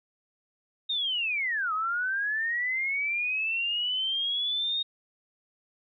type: linear two-way sweep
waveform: sine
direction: down then up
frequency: 3729 to 1244.5 to 3729 Hz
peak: -26 dBFS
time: 0.89-4.83 s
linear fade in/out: 10 ms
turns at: 1.73 s
effects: none